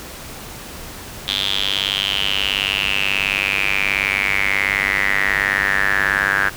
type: tone with band-pass filter sweep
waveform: square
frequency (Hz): 49.3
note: G1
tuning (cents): +11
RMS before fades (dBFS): -19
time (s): 1.27-6.5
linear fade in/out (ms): 20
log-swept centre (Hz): 3500 to 1600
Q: 7.9
effects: pink hiss -34 dBFS RMS until 6.56 s